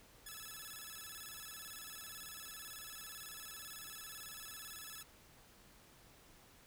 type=tone with vibrato; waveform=5% pulse; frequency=1496 Hz; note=F#6; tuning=19 cents sharp; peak=-37 dBFS; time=0.26-5.03 s; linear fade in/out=5 ms; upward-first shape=square; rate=18 Hz; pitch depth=230 cents each way; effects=pink hiss -63 dBFS RMS until 6.66 s